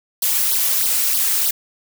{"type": "noise with flanger", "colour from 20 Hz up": "blue", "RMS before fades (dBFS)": -18, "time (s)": [0.22, 1.51], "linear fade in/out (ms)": 5, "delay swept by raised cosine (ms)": [0.2, 3.6], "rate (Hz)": 3.2, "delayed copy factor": 0.95, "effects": []}